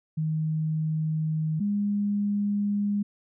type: tone pair in turn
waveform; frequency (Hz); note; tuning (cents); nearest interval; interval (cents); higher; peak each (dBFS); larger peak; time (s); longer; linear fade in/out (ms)
sine; 156.8 / 204.2; D#3 / G#3; +14 / -29; perfect fourth; 457; second; -24 / -23; second; 0.17-1.6 / 1.6-3.03; neither; 10
effects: none